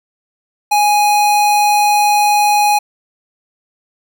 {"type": "tone", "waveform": "square", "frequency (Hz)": 830.6, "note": "G#5", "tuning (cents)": 0, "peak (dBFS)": -10, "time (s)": [0.71, 2.79], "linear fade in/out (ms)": 10, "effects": []}